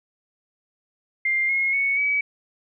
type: tone with pitch steps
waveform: sine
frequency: 2100 / 2158 / 2217 / 2278 Hz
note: C7 / C#7 / C#7 / C#7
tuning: +6 / -47 / 0 / +47 cents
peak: -19 dBFS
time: 1.25-2.21 s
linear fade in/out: 5 ms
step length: 240 ms
effects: none